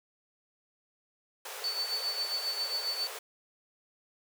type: high-pass noise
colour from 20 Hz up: pink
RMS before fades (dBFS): -42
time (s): 1.45-3.19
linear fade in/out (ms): 5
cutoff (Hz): 400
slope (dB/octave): 96
type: tone with tremolo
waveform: sine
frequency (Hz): 4495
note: C#8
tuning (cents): +23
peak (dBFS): -28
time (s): 1.64-3.07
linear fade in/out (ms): 0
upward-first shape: triangle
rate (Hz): 7.4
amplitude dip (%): 70
effects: none